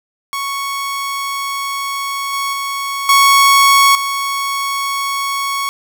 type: tone with level steps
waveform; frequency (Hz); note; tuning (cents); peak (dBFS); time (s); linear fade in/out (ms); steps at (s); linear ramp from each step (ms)
sawtooth; 1108.7; C#6; 0; -15 / -13 / -15 / -3 / -13; 0.33-5.69; 0; 2.33 / 2.53 / 3.09 / 3.95; 2
effects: 7-bit